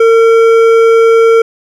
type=tone with hard clipping; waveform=triangle; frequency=455 Hz; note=A#4; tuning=42 cents flat; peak=-5 dBFS; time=0-1.42 s; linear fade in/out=5 ms; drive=13 dB; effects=none